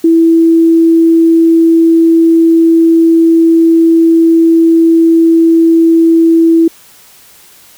sine tone, 329.6 Hz, E4, in tune, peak -3 dBFS, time 0.04-6.68 s, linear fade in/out 5 ms, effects white hiss -40 dBFS RMS until 7.77 s

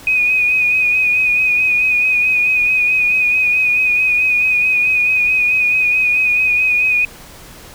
sine tone with vibrato, 2489 Hz, D#7, in tune, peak -11 dBFS, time 0.07-7.05 s, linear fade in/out 2 ms, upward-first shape sine, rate 4.6 Hz, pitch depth 32 cents each way, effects pink hiss -38 dBFS RMS until 7.74 s

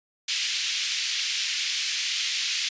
pink band-pass noise, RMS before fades -28 dBFS, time 0.28-2.69 s, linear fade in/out 5 ms, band 2400 to 6300 Hz, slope 24 dB/octave, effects resampled to 16000 Hz

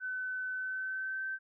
sine tone with pitch glide, 1513 to 1549.3 Hz, F#6 to G6, +38 to -21 cents, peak -34 dBFS, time 0-1.39 s, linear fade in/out 50 ms, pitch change +41 cents, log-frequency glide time 0.53-1.26 s, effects none

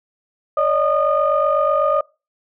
sine tone cluster, 568 / 616 / 1225 Hz, C#5 / D#5 / D#6, +42 / -17 / -27 cents, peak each -18 dBFS, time 0.57-2.01 s, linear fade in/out 5 ms, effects noise-tail reverb RT60 0.3 s tail -25 dB re dry + tanh soft clip ceiling -6 dBFS

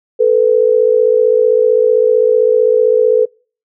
sine tone pair together, 440 / 495.6 Hz, A4 / B4, 0 / +6 cents, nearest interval major second, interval 206 cents, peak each -10 dBFS, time 0.19-3.26 s, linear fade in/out 20 ms, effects noise-tail reverb RT60 0.4 s tail -26 dB re dry

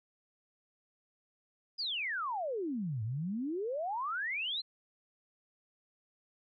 sine exponential two-way sweep, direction down then up, 5060 to 103.83 to 4239 Hz, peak -33 dBFS, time 1.78-4.62 s, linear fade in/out 20 ms, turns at 3.03 s, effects none

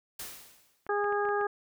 white noise with exponential decay, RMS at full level -38 dBFS, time 0.19-0.88 s, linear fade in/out 5 ms, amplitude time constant 150 ms
clicks, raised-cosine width 0.5 ms, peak -30 dBFS, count 6, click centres 0.866 / 1.043 / 1.125 / 1.253 / 1.289 / 1.412 s
harmonic tone, 410 Hz, G#4, 22 cents flat, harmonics 1 / 2 / 3 / 4, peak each -29 / -32 / -34 / -35 dBFS, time 0.89-1.47 s, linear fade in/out 5 ms
effects none

